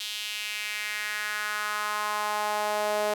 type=tone with high-pass filter sweep; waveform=sawtooth; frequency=210 Hz; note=G#3; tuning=19 cents sharp; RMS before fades=-30 dBFS; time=0-3.14 s; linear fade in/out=5 ms; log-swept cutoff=3400 to 570 Hz; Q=2.7; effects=none